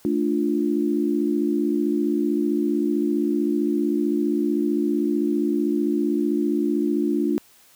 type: chord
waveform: sine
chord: D minor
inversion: second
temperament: equal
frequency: 220 / 293.7 / 349.2 Hz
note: A3 / D4 / F4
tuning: 0 / 0 / 0 cents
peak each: -25 / -22 / -24 dBFS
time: 0.05-7.38 s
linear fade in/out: 0 ms
effects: white hiss -54 dBFS RMS until 7.75 s + high-pass 80 Hz 12 dB/octave